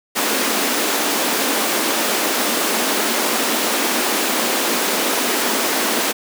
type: high-pass noise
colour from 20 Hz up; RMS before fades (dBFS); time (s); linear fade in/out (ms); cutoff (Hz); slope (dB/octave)
pink; -19; 0.15-6.13; 20; 220; 48
effects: none

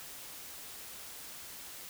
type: silence
effects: white hiss -47 dBFS RMS until 1.89 s

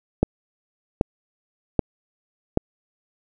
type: click train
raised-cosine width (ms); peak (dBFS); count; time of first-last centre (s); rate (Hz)
2; -3; 4; 0.23-2.574; 1.28
effects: none

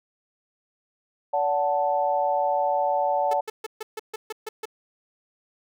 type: chord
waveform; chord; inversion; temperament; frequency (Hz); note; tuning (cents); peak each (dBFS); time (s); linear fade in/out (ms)
sine; D major; none; equal with one note detuned; 573.9 / 740 / 880; D5 / F#5 / A5; -40 / 0 / 0; -25; 1.33-3.41; 10
type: tone bursts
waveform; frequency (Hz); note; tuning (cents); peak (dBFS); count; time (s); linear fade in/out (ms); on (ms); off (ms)
sawtooth; 436.1; A4; -15; -26; 9; 3.31-4.655; 5; 25; 140
effects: none

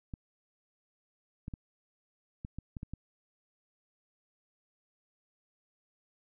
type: clicks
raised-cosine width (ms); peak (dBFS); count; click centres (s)
5; -27; 8; 0.138 / 1.481 / 1.538 / 2.449 / 2.586 / 2.768 / 2.831 / 2.936
effects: none

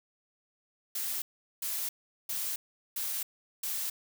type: noise bursts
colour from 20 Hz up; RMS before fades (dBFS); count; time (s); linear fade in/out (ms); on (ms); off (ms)
blue; -34; 5; 0.95-3.9; 5; 270; 400
effects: none

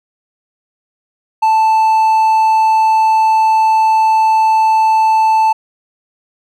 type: tone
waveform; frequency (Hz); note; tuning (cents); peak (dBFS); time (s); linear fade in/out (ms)
triangle; 880; A5; 0; -6; 1.42-5.53; 10
effects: none

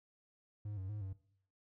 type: tone with pitch steps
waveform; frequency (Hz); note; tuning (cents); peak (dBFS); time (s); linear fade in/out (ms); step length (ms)
triangle; 104.3 / 94.8 / 105.4 / 96; G#2 / F#2 / G#2 / G2; +8 / +43 / +26 / -36; -38; 0.65-1.13; 5; 120
effects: noise-tail reverb RT60 0.6 s tail -17 dB re dry

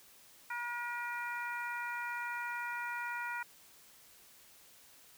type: harmonic tone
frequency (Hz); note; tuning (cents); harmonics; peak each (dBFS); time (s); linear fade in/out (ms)
478.8; A#4; +46; 2 / 3 / 4 / 5; -41 / -40 / -44 / -45; 0.5-3.43; 5
effects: white hiss -60 dBFS RMS until 5.17 s

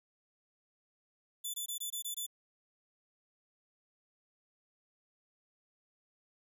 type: tone bursts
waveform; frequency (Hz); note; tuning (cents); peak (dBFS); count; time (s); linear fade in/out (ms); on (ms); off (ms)
10% pulse; 3492; A7; -14; -29; 7; 1.44-2.266; 10; 100; 21
effects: none

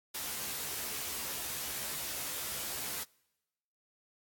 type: noise with comb filter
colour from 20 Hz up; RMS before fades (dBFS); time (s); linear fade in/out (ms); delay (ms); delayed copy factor
white; -38; 0.14-3.04; 10; 14; +0.95
effects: noise-tail reverb RT60 1.0 s tail -26 dB re dry + AAC 64 kbps

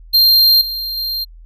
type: tone with level steps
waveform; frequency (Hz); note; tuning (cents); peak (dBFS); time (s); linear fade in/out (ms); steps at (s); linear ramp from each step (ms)
square; 4186; C8; 0; -8 / -21 / -19; 0.13-1.25; 20; 0.61 / 0.97; 5
effects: added 41 Hz sine -36 dBFS peak until 1.45 s

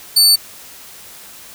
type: tone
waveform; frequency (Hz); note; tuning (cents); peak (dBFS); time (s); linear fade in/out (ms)
sawtooth; 4500; C#8; +25; -5; 0.16-0.36; 10
effects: white hiss -38 dBFS RMS until 1.54 s

